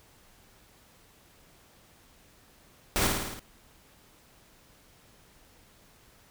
pink noise with echo, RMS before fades -26 dBFS, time 2.96-3.07 s, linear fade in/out 0 ms, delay 54 ms, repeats 6, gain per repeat -3 dB, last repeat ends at 3.394 s, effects pink hiss -59 dBFS RMS until 6.3 s

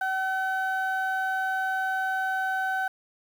sine tone pair together, 760 / 1520 Hz, F#5 / F#6, +46 / +46 cents, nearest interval octave, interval 1200 cents, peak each -26 dBFS, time 0.01-2.88 s, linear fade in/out 5 ms, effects tanh soft clip ceiling -21 dBFS + 8-bit

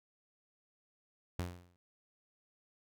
sawtooth tone with exponential decay, 88.5 Hz, F2, 23 cents sharp, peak -29 dBFS, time 1.39-1.76 s, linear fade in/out 0 ms, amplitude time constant 80 ms, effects none

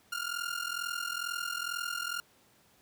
sawtooth ring-modulated tone, 1407 Hz, F6, 12 cents sharp, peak -27 dBFS, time 0.12-2.2 s, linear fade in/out 0 ms, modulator 21.1 Hz, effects pink hiss -64 dBFS RMS until 2.81 s + high-pass 100 Hz 12 dB/octave

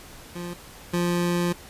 25% pulse tone pair in turn, 174.61 / 174.61 Hz, F3 / F3, 0 / 0 cents, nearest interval unison, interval 0 cents, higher neither, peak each -28 / -18 dBFS, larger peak second, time 0.35-0.54 / 0.93-1.53 s, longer second, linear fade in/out 10 ms, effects pink hiss -45 dBFS RMS until 1.69 s + resampled to 32000 Hz

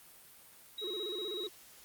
sine tone, 3831 Hz, A#7, 47 cents sharp, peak -38 dBFS, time 0.78-1.47 s, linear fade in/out 2 ms
triangle tone with vibrato, 392 Hz, G4, in tune, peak -37 dBFS, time 0.81-1.49 s, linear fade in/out 20 ms, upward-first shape square, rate 16 Hz, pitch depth 150 cents each way
effects white hiss -57 dBFS RMS until 1.84 s + Opus 32 kbps

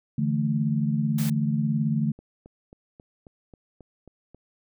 sine chord, D suspended second, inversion none, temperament just, 146.83 / 165.19 / 220.2 Hz, D3 / E3 / A3, 0 / +4 / +2 cents, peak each -25 / -29 / -25 dBFS, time 0.18-2.12 s, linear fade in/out 5 ms
white noise, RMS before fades -36 dBFS, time 1.18-1.3 s, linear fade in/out 5 ms
click train, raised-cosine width 2 ms, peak -33 dBFS, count 9, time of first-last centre 2.19-4.346 s, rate 3.71 Hz
effects none

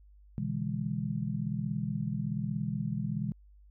sine chord, E dominant seventh, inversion second, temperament just, 123.61 / 148.33 / 164.81 / 206 Hz, B2 / D3 / E3 / G#3, +2 / +18 / 0 / -14 cents, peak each -36 / -37 / -36 / -35 dBFS, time 0.38-3.32 s, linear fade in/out 0 ms, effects added 50 Hz sine -54 dBFS peak until 3.7 s

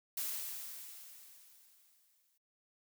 blue noise with exponential decay, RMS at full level -37 dBFS, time 0.17-2.38 s, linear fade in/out 5 ms, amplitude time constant 480 ms, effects noise-tail reverb RT60 0.1 s tail -22 dB re dry

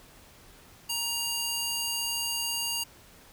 square tone with high-pass filter, 939 Hz, A#5, 12 cents sharp, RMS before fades -31 dBFS, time 0.89-2.84 s, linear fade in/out 10 ms, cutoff 3300 Hz, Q 0.77, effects pink hiss -54 dBFS RMS until 3.32 s

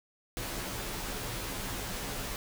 pink noise with comb filter, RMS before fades -37 dBFS, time 0.37-2.36 s, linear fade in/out 0 ms, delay 13 ms, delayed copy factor -0.65, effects none

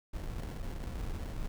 brown noise with sample-and-hold, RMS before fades -38 dBFS, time 0.13-1.48 s, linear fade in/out 10 ms, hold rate 1225 Hz, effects none

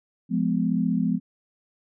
sine chord, F diminished, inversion none, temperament just, 174.61 / 209.5 / 251.4 Hz, F3 / Ab3 / Cb4, 0 / +15 / +31 cents, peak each -25 dBFS, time 0.29-1.2 s, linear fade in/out 50 ms, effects none

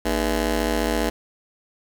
15% pulse ring-modulated tone, 179.2 Hz, F3, 45 cents sharp, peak -11 dBFS, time 0.05-1.1 s, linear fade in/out 10 ms, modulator 127 Hz, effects none

